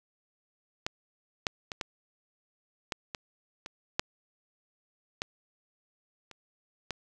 clicks, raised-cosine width 0.2 ms, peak -13 / -10 / -19 / -15 / -14 / -18 / -23 / -8 / -15 / -29 / -16 dBFS, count 11, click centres 0.865 / 1.468 / 1.718 / 1.812 / 2.922 / 3.148 / 3.661 / 3.995 / 5.219 / 6.313 / 6.907 s, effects none

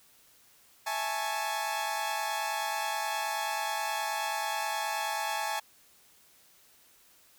sawtooth chord, A major seventh, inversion second, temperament equal, 659.3 / 830.6 / 880 / 1108.7 Hz, E5 / G#5 / A5 / C#6, 0 / 0 / 0 / 0 cents, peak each -36 / -30 / -31 / -36 dBFS, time 0.86-5.6 s, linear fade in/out 10 ms, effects white hiss -61 dBFS RMS until 7.38 s

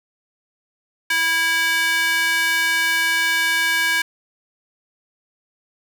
square tone with high-pass filter, 327.3 Hz, E4, 12 cents flat, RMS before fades -19 dBFS, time 1.1-4.02 s, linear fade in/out 5 ms, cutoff 1800 Hz, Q 2.8, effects none

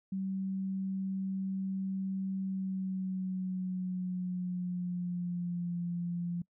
sine tone with pitch glide, 191.5 to 173.59 Hz, G3 to F3, -40 to -10 cents, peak -32 dBFS, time 0.12-6.42 s, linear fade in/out 5 ms, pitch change -170 cents, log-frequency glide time 2.4-5.78 s, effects noise-tail reverb RT60 0.1 s tail -24 dB re dry

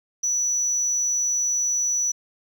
sine tone, 5920 Hz, F#8, in tune, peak -18 dBFS, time 0.23-2.12 s, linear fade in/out 10 ms, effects tanh soft clip ceiling -19 dBFS + 9-bit

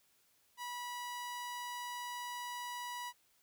sawtooth tone, 975 Hz, B5, 23 cents flat, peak -37 dBFS, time 0.57-3.13 s, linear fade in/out 50 ms, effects white hiss -72 dBFS RMS until 3.42 s

